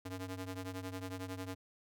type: ring-modulated tone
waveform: sawtooth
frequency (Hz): 186.8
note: F#3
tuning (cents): +17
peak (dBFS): -34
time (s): 0.05-1.55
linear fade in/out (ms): 10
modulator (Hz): 87.9
effects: none